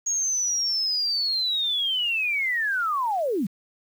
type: linear sweep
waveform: sine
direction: down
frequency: 6645 to 164.81 Hz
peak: -22 dBFS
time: 0.06-3.47 s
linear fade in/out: 10 ms
effects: 8-bit